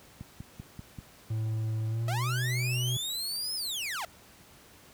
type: click train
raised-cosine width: 5 ms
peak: -27 dBFS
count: 5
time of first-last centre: 0.21-0.987 s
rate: 5.15 Hz
type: tone with pitch glide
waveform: triangle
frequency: 110.3 to 124.52 Hz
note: A2 to B2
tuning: +5 to +15 cents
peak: -26 dBFS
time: 1.3-2.97 s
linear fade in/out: 5 ms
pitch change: +210 cents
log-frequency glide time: 1.88-2.29 s
type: linear two-way sweep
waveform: sawtooth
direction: up then down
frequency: 624 to 5230 to 624 Hz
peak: -29 dBFS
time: 2.08-4.05 s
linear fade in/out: 2 ms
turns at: 3.55 s
effects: pink hiss -55 dBFS RMS until 4.93 s + high-pass 60 Hz 12 dB/octave